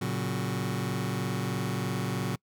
sawtooth chord, F# major, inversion first, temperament just, 115.62 / 138.75 / 185 Hz, A#2 / C#3 / F#3, -14 / +2 / 0 cents, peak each -29 / -29 / -29 dBFS, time 0.01-2.36 s, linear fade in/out 10 ms, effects noise-tail reverb RT60 0.1 s tail -26 dB re dry

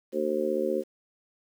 harmonic tone, 75.6 Hz, D#2, 49 cents flat, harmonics 3 / 4 / 5 / 6 / 7, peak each -34 / -34 / -29 / -34 / -29 dBFS, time 0.12-0.84 s, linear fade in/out 50 ms, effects 9-bit

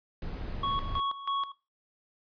brown noise, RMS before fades -36 dBFS, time 0.22-1 s, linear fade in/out 2 ms
square tone with tremolo, 1108.7 Hz, C#6, in tune, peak -28 dBFS, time 0.63-1.52 s, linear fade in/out 5 ms, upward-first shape square, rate 3.1 Hz, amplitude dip 75%
effects noise-tail reverb RT60 0.3 s tail -19 dB re dry + resampled to 11025 Hz

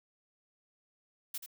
blue noise with echo, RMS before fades -38 dBFS, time 1.34-1.38 s, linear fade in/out 5 ms, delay 82 ms, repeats 1, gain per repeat -8 dB, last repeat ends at 1.462 s, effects none

